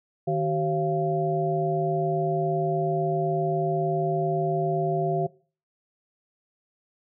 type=tone cluster; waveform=sine; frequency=155.2 / 382.5 / 539 / 687 Hz; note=D#3 / G4 / C#5 / F5; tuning=-4 / -42 / -49 / -29 cents; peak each=-27 / -27 / -34 / -27 dBFS; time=0.27-5.27 s; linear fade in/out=10 ms; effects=noise-tail reverb RT60 0.4 s tail -21 dB re dry